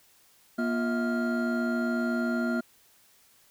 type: tone cluster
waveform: triangle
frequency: 238.3 / 351.9 / 647 / 1399 Hz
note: A#3 / F4 / E5 / F6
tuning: +38 / +13 / -32 / +3 cents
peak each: -25 / -33 / -33 / -32 dBFS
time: 0.58-2.61 s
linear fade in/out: 10 ms
effects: white hiss -61 dBFS RMS until 3.5 s